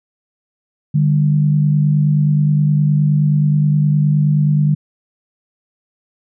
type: tone pair together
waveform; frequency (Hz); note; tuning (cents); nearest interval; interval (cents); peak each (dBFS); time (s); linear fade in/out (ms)
sine; 149.1 / 198.65; D3 / G3; +27 / +23; perfect fourth; 496; -11 / -19; 0.94-4.75; 10
effects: none